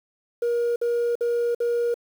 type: tone bursts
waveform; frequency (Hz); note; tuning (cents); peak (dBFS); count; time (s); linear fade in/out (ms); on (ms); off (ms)
sine; 474.4; A#4; +30; -18; 4; 0.42-1.942; 5; 340; 54
effects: tanh soft clip ceiling -19 dBFS + 8-bit